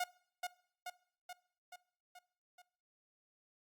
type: tone with echo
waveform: sawtooth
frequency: 720 Hz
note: F#5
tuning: 47 cents flat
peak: -30 dBFS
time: 0-0.04 s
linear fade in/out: 5 ms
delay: 430 ms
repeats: 6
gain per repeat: -4 dB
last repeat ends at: 2.62 s
effects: noise-tail reverb RT60 0.6 s tail -21 dB re dry + Opus 48 kbps